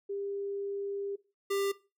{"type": "tone pair in turn", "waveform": ["sine", "square"], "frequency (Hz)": [399.5, 396.7], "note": ["G4", "G4"], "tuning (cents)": [33, 21], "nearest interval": "unison", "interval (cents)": 12, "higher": "first", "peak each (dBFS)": [-33, -29], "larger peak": "second", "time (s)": [[0.09, 1.16], [1.5, 1.72]], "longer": "first", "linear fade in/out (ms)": 10, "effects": ["noise-tail reverb RT60 0.3 s tail -19 dB re dry"]}